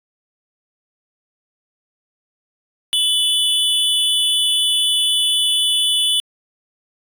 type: tone pair together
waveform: square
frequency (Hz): 2986 / 3455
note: F#7 / A7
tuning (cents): +15 / -32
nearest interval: minor third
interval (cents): 253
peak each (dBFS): -18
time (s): 2.93-6.2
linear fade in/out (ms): 0
effects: resampled to 32000 Hz